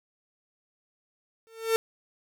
45% pulse tone with exponential growth, 450.5 Hz, A4, 41 cents sharp, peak -18 dBFS, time 1.47-1.76 s, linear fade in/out 0 ms, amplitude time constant 63 ms, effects none

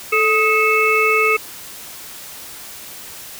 harmonic tone with a mistuned harmonic, 437.3 Hz, A4, 11 cents flat, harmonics 1 / 3 / 5 / 6, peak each -18 / -18 / -18 / -18 dBFS, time 0.12-1.37 s, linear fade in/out 10 ms, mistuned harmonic 3, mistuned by -72 cents, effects white hiss -35 dBFS RMS until 3.39 s

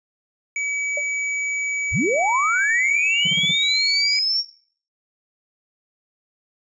square tone, 2281 Hz, C#7, 49 cents sharp, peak -23 dBFS, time 0.56-4.19 s, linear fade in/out 2 ms
sine tone with exponential decay, 587.3 Hz, D5, in tune, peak -22 dBFS, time 0.97-1.05 s, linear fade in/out 5 ms, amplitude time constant 17 ms
sine linear sweep, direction up, 38.89 to 5588 Hz, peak -18 dBFS, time 1.91-4.44 s, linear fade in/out 50 ms
triangle tone bursts, 170 Hz, F3, 46 cents flat, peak -22 dBFS, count 5, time 3.25-3.515 s, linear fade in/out 5 ms, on 25 ms, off 35 ms
effects noise-tail reverb RT60 0.5 s tail -17 dB re dry + resampled to 22050 Hz

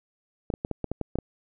clicks, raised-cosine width 2 ms, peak -15 dBFS, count 9, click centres 0.502 / 0.539 / 0.649 / 0.713 / 0.843 / 0.916 / 1.013 / 1.156 / 1.187 s, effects none

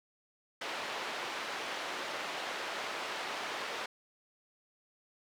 pink band-pass noise, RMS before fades -39 dBFS, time 0.61-3.86 s, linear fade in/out 5 ms, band 570 to 3700 Hz, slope 12 dB/octave, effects none

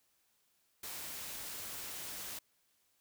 white noise, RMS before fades -44 dBFS, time 0.83-2.39 s, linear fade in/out 5 ms, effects white hiss -75 dBFS RMS until 3 s

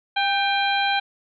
harmonic tone with a mistuned harmonic, 800 Hz, G5, 35 cents sharp, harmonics 1 / 2 / 3 / 4 / 5, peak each -22 / -25 / -27 / -28 / -29 dBFS, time 0.16-1 s, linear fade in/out 10 ms, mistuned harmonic 2, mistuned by -46 cents, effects none

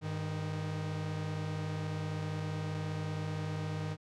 45% pulse tone pair together, 100.55 / 155.56 Hz, G2 / D#3, +44 / 0 cents, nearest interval minor sixth, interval 756 cents, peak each -39 / -36 dBFS, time 0.01-3.97 s, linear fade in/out 50 ms, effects low-pass 6000 Hz 12 dB/octave

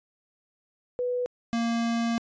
sine / square tone pair in turn, 493.9 / 232.1 Hz, B4 / A#3, 0 / -7 cents, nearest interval octave + minor second, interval 1307 cents, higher first, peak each -25 dBFS, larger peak neither, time 0.99-1.26 / 1.53-2.18 s, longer second, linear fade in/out 0 ms, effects resampled to 16000 Hz

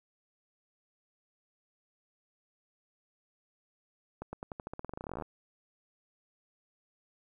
accelerating click train, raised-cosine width 1 ms, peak -25 dBFS, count 24, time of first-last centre 4.22-5.223 s, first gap 110 ms, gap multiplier 0.9, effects 11-bit

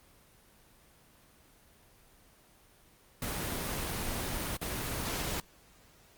pink noise with dropouts, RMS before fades -35 dBFS, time 3.22-5.4 s, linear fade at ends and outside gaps 1 ms, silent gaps 4.568-4.614 s, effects pink hiss -61 dBFS RMS until 6.17 s + Opus 24 kbps

